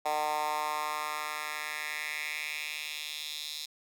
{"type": "tone with high-pass filter sweep", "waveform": "10% pulse", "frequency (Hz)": 151.4, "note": "D#3", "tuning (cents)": -47, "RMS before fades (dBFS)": -35, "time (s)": [0.05, 3.66], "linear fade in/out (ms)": 10, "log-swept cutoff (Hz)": [740, 4100], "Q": 2.8, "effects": []}